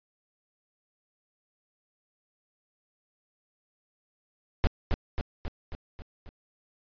brown noise with echo, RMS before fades -20 dBFS, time 4.64-4.67 s, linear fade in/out 0 ms, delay 270 ms, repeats 6, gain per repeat -4 dB, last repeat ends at 6.29 s, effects resampled to 11025 Hz

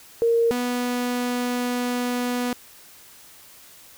sine / sawtooth tone pair in turn, 463.7 / 245.6 Hz, A#4 / B3, -9 / -9 cents, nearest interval major seventh, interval 1100 cents, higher first, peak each -16 / -19 dBFS, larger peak first, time 0.22-0.51 / 0.51-2.53 s, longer second, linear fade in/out 0 ms, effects white hiss -48 dBFS RMS until 3.97 s

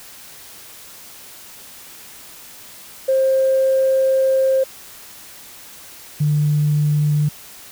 sine tone pair in turn, 530 / 148.73 Hz, C5 / D3, +22 / +22 cents, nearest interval octave + minor seventh, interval 2200 cents, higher first, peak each -12 / -13 dBFS, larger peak first, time 3.08-4.64 / 6.2-7.29 s, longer first, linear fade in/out 10 ms, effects tanh soft clip ceiling -8 dBFS + white hiss -40 dBFS RMS until 7.71 s

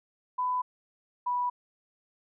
sine tone pair in turn, 1000 / 982.3 Hz, B5 / B5, +21 / -10 cents, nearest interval unison, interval 31 cents, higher first, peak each -26 / -26 dBFS, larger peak neither, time 0.38-0.62 / 1.26-1.5 s, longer neither, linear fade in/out 10 ms, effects none

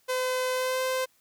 sawtooth tone with pitch glide, 510 to 517.4 Hz, C5 to C5, -44 to -19 cents, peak -22 dBFS, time 0.08-1.06 s, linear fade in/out 20 ms, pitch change +25 cents, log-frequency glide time 0.53-0.81 s, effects white hiss -66 dBFS RMS until 1.2 s

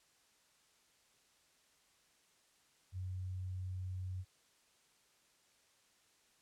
sine tone, 92.5 Hz, F#2, in tune, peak -39 dBFS, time 2.92-4.25 s, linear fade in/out 50 ms, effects white hiss -71 dBFS RMS until 6.41 s + low-pass 9000 Hz 12 dB/octave

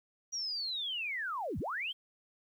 sine linear two-way sweep, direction down then up, 5790 to 55.1 to 3262 Hz, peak -34 dBFS, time 0.32-1.93 s, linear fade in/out 20 ms, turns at 1.59 s, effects 11-bit

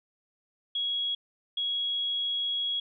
sine tone pair in turn, 3322 / 3322 Hz, G#7 / G#7, 0 / 0 cents, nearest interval unison, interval 0 cents, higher neither, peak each -27 dBFS, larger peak neither, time 0.75-1.15 / 1.57-2.8 s, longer second, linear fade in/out 5 ms, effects none

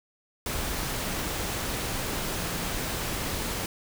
sine tone in noise, 172.7 Hz, F3, 19 cents flat, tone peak -39 dBFS, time 2.36-2.71 s, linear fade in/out 2 ms, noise pink, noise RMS -31 dBFS, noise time 0.46-3.66 s, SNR -11 dB, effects none

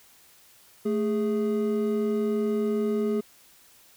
triangle tone pair together, 219.4 / 414.1 Hz, A3 / G#4, -5 / -5 cents, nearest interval major seventh, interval 1100 cents, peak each -24 dBFS, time 0.85-3.21 s, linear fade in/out 10 ms, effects white hiss -56 dBFS RMS until 3.96 s

